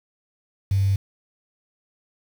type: tone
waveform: triangle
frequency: 98 Hz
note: G2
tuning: in tune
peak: -13 dBFS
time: 0.71-0.96 s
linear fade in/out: 5 ms
effects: tanh soft clip ceiling -15 dBFS + 7-bit